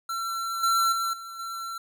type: tone with level steps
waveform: square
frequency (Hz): 1352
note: E6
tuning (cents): +43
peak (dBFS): -29 / -21 / -26 / -38 / -33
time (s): 0.09-1.78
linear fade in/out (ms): 5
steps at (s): 0.63 / 0.92 / 1.13 / 1.39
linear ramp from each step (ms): 5
effects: none